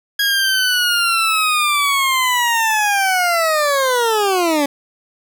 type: linear sweep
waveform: 20% pulse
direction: down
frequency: 1649 to 277.2 Hz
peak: -9 dBFS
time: 0.19-4.66 s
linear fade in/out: 5 ms
effects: none